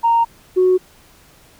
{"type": "tone pair in turn", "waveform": "sine", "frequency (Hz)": [927, 368.6], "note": ["A#5", "F#4"], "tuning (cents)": [-10, -7], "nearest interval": "octave + major third", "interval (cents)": 1597, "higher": "first", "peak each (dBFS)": [-10, -9], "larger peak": "second", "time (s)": [[0.03, 0.25], [0.56, 0.78]], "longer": "neither", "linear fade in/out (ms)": 20, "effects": ["tanh soft clip ceiling -6 dBFS", "pink hiss -49 dBFS RMS until 1.59 s"]}